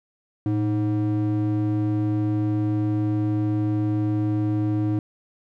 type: ring-modulated tone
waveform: triangle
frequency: 211.6 Hz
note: G#3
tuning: 33 cents sharp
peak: -15 dBFS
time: 0.46-4.99 s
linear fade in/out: 0 ms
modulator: 100 Hz
effects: none